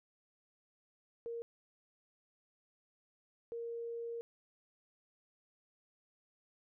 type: tone bursts at uneven times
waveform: sine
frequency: 466.2 Hz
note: A#4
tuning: in tune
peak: -39 dBFS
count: 2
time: 1.26-1.42 / 3.52-4.21 s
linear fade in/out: 0 ms
effects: none